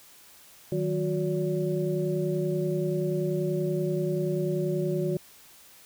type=tone cluster; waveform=sine; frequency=156.5 / 186.9 / 364.7 / 571 Hz; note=D#3 / F#3 / F#4 / D5; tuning=+10 / +18 / -25 / -49 cents; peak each=-29 / -34 / -28 / -34 dBFS; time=0.72-5.17 s; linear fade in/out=2 ms; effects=white hiss -53 dBFS RMS until 5.85 s